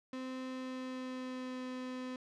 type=tone with pitch glide; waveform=35% pulse; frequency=258.6 to 254.7 Hz; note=C4 to C4; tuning=-20 to -46 cents; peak=-38 dBFS; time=0.13-2.16 s; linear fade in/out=2 ms; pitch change=-26 cents; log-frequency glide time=0.45-1.63 s; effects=low-pass 5000 Hz 12 dB/octave